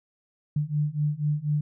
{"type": "beating tone pair", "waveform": "sine", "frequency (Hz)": [146.83, 150.93], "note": ["D3", "D3"], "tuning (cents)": [0, 48], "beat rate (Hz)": 4.1, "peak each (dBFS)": [-27, -26], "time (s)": [0.56, 1.61], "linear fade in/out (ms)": 5, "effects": []}